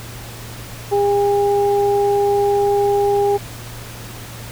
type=tone pair together; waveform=sine; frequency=404.5 / 809.5 Hz; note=G#4 / G#5; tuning=-46 / -45 cents; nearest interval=octave; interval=1201 cents; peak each=-14 / -19 dBFS; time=0.91-3.38 s; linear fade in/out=20 ms; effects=added 116 Hz sine -34 dBFS peak until 4.51 s + pink hiss -35 dBFS RMS until 4.51 s